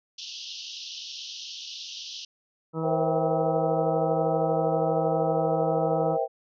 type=band-pass noise; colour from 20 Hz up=pink; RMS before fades=-39 dBFS; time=0.18-2.25 s; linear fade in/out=5 ms; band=2800 to 6000 Hz; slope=96 dB/octave
type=harmonic tone; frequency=161.2 Hz; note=E3; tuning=38 cents flat; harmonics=1 / 2 / 3 / 4 / 5 / 6 / 7 / 8; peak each=-30 / -33 / -32 / -42 / -43 / -41 / -49 / -39 dBFS; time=2.73-6.18 s; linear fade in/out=50 ms
type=chord; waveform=sine; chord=C dominant seventh; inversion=third; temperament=just; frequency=470.9 / 523.3 / 654.1 / 784.9 Hz; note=Bb4 / C5 / E5 / G5; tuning=+18 / 0 / -14 / +2 cents; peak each=-29 dBFS; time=2.82-6.28 s; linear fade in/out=50 ms
effects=none